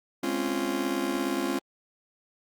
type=chord; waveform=40% pulse; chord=Db major seventh; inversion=second; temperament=just; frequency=207.9 / 259.9 / 277.2 / 346.5 Hz; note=Ab3 / C4 / Db4 / F4; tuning=+2 / -11 / 0 / -14 cents; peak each=-35 / -32 / -31 / -30 dBFS; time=0.23-1.59 s; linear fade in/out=5 ms; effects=Opus 48 kbps